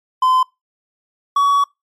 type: tone pair in turn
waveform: triangle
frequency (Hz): 1026 / 1128.8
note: C6 / C#6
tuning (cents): -34 / +31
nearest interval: major second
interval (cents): 165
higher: second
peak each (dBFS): -9 / -9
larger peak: neither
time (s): 0.22-0.43 / 1.36-1.64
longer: second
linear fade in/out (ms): 5
effects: noise-tail reverb RT60 0.2 s tail -24 dB re dry + MP3 64 kbps